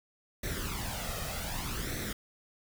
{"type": "noise with flanger", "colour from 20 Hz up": "pink", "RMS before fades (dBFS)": -36, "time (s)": [0.43, 2.13], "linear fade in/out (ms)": 5, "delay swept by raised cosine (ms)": [0.5, 1.6], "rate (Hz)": 0.65, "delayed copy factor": 0.65, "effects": []}